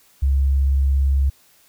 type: tone with vibrato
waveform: sine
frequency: 68.3 Hz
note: C#2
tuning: 25 cents flat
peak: -14 dBFS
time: 0.22-1.3 s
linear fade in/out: 10 ms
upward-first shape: sine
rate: 18 Hz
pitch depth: 13 cents each way
effects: white hiss -55 dBFS RMS until 1.68 s